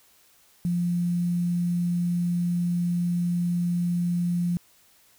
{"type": "tone with quantisation", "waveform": "sine", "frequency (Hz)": 174.61, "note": "F3", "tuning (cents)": 0, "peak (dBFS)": -22, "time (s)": [0.65, 4.57], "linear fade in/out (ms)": 0, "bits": 8, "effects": ["white hiss -59 dBFS RMS until 5.18 s"]}